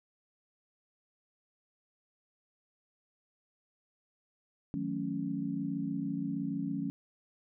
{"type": "chord", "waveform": "sine", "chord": "D# half-diminished seventh", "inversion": "none", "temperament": "equal with one note detuned", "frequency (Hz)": [158.65, 185, 220, 277.2], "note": ["D#3", "F#3", "A3", "C#4"], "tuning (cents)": [34, 0, 0, 0], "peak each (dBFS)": [-40, -38, -39, -35], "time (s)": [4.74, 6.9], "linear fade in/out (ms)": 0, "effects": []}